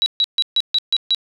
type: tone bursts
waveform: sine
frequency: 3901 Hz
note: B7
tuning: 22 cents flat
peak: -13 dBFS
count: 7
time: 0.02-1.147 s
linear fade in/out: 0 ms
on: 41 ms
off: 140 ms
effects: none